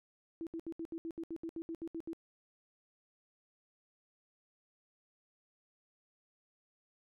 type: tone bursts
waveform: sine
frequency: 329.6 Hz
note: E4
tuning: in tune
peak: -38 dBFS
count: 14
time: 0.41-2.132 s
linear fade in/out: 0 ms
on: 58 ms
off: 70 ms
effects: none